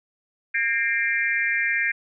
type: tone cluster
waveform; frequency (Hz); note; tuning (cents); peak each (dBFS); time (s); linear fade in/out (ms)
sine; 1615 / 1833 / 2106 / 2368; G#6 / A#6 / C7 / D7; -49 / -30 / +11 / +14; -26; 0.54-1.92; 10
effects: none